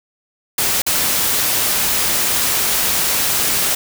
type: noise with dropouts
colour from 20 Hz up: white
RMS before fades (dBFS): -17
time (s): 0.58-3.75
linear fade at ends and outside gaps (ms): 5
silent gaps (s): 0.82-0.864
effects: none